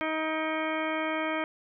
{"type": "harmonic tone with a mistuned harmonic", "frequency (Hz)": 315, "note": "D#4", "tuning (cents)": 21, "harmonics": [1, 2, 3, 4, 5, 6, 7, 8, 10], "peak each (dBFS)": [-33, -33, -37, -36, -38, -40, -37, -42, -45], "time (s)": [0.01, 1.44], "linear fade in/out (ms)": 0, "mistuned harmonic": 8, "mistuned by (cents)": -71, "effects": []}